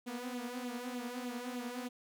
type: tone with flanger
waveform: sawtooth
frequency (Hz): 245.8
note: B3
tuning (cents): -8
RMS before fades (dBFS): -41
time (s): 0.06-1.89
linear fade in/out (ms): 20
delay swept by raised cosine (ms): 0.27 to 6.07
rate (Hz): 3.3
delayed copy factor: +0.65
effects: none